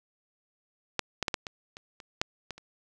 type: clicks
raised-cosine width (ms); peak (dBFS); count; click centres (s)
0.2; -9 / -11 / -10 / -11 / -19 / -26 / -28 / -8 / -19 / -30; 10; 0.993 / 1.227 / 1.282 / 1.342 / 1.468 / 1.769 / 2.002 / 2.215 / 2.507 / 2.58
effects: none